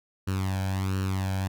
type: tone with flanger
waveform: sawtooth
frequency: 95.4 Hz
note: G2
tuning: 47 cents flat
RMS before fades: -28 dBFS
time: 0.27-1.48 s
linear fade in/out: 10 ms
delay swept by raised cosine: 0.7 to 1.27 ms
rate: 1.4 Hz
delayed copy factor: +0.75
effects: none